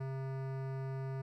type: tone with hard clipping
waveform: sine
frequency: 133.7 Hz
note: C3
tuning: 38 cents sharp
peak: -39 dBFS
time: 0-1.22 s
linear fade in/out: 10 ms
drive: 18 dB
effects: none